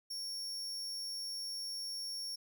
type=tone; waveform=40% pulse; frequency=5500 Hz; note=F8; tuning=27 cents flat; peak=-38 dBFS; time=0.1-2.36 s; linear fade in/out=10 ms; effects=none